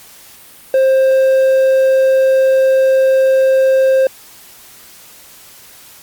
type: tone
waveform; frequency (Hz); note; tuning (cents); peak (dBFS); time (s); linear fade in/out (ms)
triangle; 529; C5; +19; -6; 0.74-4.07; 2
effects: white hiss -40 dBFS RMS until 6.02 s + Opus 48 kbps